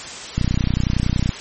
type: click train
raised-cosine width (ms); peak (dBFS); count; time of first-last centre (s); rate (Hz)
5; -6; 29; 0.38-1.292; 30.7
effects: white hiss -32 dBFS RMS until 1.4 s + MP3 32 kbps